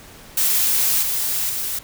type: noise with level steps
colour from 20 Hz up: blue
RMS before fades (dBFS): -18 / -22 / -25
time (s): 0.37-1.79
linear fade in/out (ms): 5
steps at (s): 1.02 / 1.49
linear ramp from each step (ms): 10
effects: pink hiss -43 dBFS RMS until 1.83 s